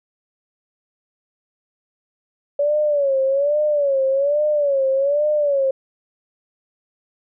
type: tone with vibrato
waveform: sine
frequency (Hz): 567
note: C#5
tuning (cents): +39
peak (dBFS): -15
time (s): 2.59-5.71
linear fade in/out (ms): 5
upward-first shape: sine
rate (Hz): 1.2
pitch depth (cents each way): 110
effects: none